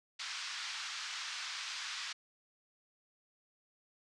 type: band-pass noise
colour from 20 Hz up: white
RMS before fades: -42 dBFS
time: 0.19-2.13 s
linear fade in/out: 10 ms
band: 1100 to 5400 Hz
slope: 24 dB/octave
effects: resampled to 22050 Hz